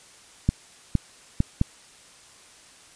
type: clicks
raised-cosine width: 5 ms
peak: -7 dBFS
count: 4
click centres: 0.49 / 0.953 / 1.404 / 1.614 s
effects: white hiss -51 dBFS RMS until 2.95 s + resampled to 22050 Hz